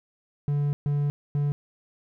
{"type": "tone bursts at uneven times", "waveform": "triangle", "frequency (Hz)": 144.6, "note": "D3", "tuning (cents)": -27, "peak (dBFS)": -20, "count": 3, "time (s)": [[0.48, 0.73], [0.86, 1.1], [1.35, 1.52]], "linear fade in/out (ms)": 0, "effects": []}